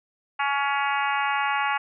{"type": "harmonic tone", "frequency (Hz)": 280.7, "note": "C#4", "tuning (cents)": 22, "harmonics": [3, 4, 5, 6, 7, 8, 9, 10], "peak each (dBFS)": [-26, -28, -30, -32, -33, -34, -35, -36], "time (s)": [0.39, 1.78], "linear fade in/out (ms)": 10, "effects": []}